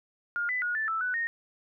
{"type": "tone with pitch steps", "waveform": "sine", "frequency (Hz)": [1417, 1999, 1446, 1759, 1320, 1490, 1853], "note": ["F6", "B6", "F#6", "A6", "E6", "F#6", "A#6"], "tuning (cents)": [25, 20, -40, -1, 2, 12, -11], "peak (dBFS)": -27, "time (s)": [0.36, 1.27], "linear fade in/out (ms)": 0, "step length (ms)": 130, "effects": []}